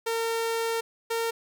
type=tone pair in turn; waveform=sawtooth; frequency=456.6 / 458.5 Hz; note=A#4 / A#4; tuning=-36 / -29 cents; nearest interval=unison; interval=7 cents; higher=second; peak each=-22 dBFS; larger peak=neither; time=0.06-0.81 / 1.1-1.31 s; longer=first; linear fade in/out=10 ms; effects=none